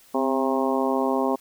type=harmonic tone with a mistuned harmonic; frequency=134 Hz; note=C3; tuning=42 cents sharp; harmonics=2 / 3 / 4 / 5 / 6 / 7 / 8; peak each=-25 / -27 / -28 / -29 / -30 / -30 / -31 dBFS; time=0.14-1.36 s; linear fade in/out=10 ms; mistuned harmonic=2; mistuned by=-40 cents; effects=white hiss -54 dBFS RMS until 1.4 s